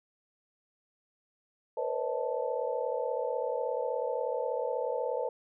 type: tone cluster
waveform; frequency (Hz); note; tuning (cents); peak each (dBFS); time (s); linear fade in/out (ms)
sine; 468.6 / 505 / 557 / 632 / 879; A#4 / B4 / C#5 / D#5 / A5; +9 / +39 / +8 / +27 / -2; -36 / -33 / -37 / -38 / -38; 1.77-5.29; 5
effects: none